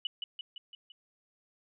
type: tone with echo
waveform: sine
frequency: 2960 Hz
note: F#7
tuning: in tune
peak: -30 dBFS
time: 0.05-0.07 s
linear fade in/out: 2 ms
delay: 170 ms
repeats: 5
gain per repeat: -4 dB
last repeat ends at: 0.92 s
effects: none